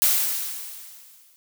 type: noise with exponential decay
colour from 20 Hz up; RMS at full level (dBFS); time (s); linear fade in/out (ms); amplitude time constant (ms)
blue; -17; 0.02-1.36; 0; 290
effects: none